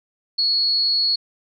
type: tone with amplitude modulation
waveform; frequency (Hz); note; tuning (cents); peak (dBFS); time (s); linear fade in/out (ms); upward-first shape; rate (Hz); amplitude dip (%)
sine; 4352; C#8; -33; -14; 0.38-1.16; 10; sine; 217; 50
effects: none